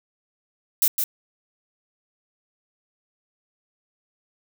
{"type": "noise with echo", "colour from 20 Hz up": "violet", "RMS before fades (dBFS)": -18, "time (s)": [0.82, 0.88], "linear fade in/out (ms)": 2, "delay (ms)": 160, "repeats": 1, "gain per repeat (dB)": -5, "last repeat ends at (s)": 1.04, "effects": []}